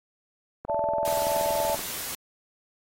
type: click train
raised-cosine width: 1 ms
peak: -22 dBFS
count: 25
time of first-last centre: 0.65-1.793 s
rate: 21 Hz
type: chord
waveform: sine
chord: D suspended second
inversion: none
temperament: equal with one note detuned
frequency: 581.3 / 659.3 / 880 Hz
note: D5 / E5 / A5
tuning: -18 / 0 / 0 cents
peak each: -28 dBFS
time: 0.68-1.76 s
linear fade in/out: 20 ms
type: noise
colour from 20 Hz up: white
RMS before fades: -34 dBFS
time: 1.05-2.15 s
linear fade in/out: 2 ms
effects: AAC 48 kbps